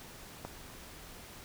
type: click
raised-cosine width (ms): 1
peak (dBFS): -25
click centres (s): 0.45
effects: pink hiss -50 dBFS RMS until 1.44 s